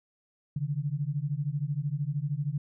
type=beating tone pair; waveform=sine; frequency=138.59 / 151.59 Hz; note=C#3 / D#3; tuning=0 / -45 cents; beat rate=13 Hz; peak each=-31 dBFS; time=0.56-2.58 s; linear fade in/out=5 ms; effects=none